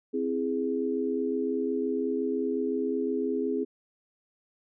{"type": "chord", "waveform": "sine", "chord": "C augmented", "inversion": "none", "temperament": "equal", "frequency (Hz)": [261.6, 329.6, 415.3], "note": ["C4", "E4", "G#4"], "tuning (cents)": [0, 0, 0], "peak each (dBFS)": [-30, -33, -29], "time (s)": [0.13, 3.65], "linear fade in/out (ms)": 20, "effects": []}